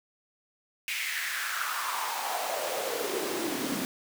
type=noise with high-pass filter sweep; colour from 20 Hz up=pink; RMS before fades=-32 dBFS; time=0.88-3.85 s; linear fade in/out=0 ms; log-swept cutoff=2400 to 230 Hz; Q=4.2; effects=none